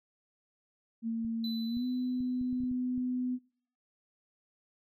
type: tone with pitch glide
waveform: sine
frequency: 227.6 to 251.1 Hz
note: A#3 to B3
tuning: -41 to +29 cents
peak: -30 dBFS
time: 1.02-3.39 s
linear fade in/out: 50 ms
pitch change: +170 cents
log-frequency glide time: 1.67-1.85 s
type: clicks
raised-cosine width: 5 ms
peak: -36 dBFS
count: 9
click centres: 1.248 / 1.769 / 2.206 / 2.413 / 2.528 / 2.605 / 2.636 / 2.714 / 2.978 s
type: tone with exponential decay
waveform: triangle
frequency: 4003 Hz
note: B7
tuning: 23 cents sharp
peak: -36 dBFS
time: 1.44-2.69 s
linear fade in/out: 2 ms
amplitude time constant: 270 ms
effects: noise-tail reverb RT60 0.5 s tail -20 dB re dry